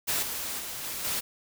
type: noise with level steps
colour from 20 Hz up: white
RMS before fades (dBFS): -28 / -34 / -37 / -35 / -30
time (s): 0.07-1.21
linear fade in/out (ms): 20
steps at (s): 0.22 / 0.59 / 0.83 / 1.04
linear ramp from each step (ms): 10
effects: none